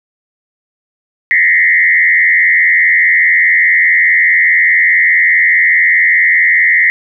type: tone with frequency modulation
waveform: sine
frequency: 1978 Hz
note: B6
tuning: 2 cents sharp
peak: -6 dBFS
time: 1.31-6.9 s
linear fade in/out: 0 ms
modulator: 84.8 Hz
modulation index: 1.9
effects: none